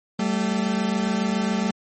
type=tone pair together; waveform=40% pulse; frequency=193.3 / 220.5 Hz; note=G3 / A3; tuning=-24 / +4 cents; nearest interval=major second; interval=228 cents; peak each=-23 dBFS; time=0.19-1.71 s; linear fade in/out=5 ms; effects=MP3 32 kbps